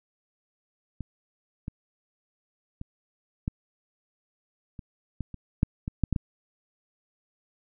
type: clicks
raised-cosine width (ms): 5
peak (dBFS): -22 / -21 / -24 / -15 / -27 / -19 / -26 / -8 / -18 / -10 / -12 / -14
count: 12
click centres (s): 1.007 / 1.681 / 2.814 / 3.479 / 4.792 / 5.207 / 5.343 / 5.631 / 5.879 / 6.037 / 6.127 / 6.162
effects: none